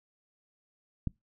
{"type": "click", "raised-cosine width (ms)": 5, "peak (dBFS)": -18, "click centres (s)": 1.073, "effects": ["noise-tail reverb RT60 0.2 s tail -25 dB re dry"]}